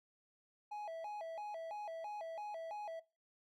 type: tone with vibrato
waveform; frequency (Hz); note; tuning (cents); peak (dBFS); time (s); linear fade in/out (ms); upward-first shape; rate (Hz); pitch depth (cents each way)
triangle; 740; F#5; 0; -40; 0.71-3; 10; square; 3; 210
effects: noise-tail reverb RT60 0.3 s tail -21 dB re dry